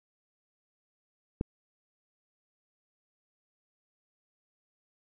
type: click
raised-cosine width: 3 ms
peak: -16 dBFS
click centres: 1.411 s
effects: none